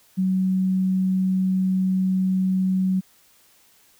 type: tone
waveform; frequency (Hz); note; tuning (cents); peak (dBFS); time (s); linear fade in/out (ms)
sine; 187.5; F#3; +23; -18; 0.17-3.01; 20
effects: white hiss -57 dBFS RMS until 3.99 s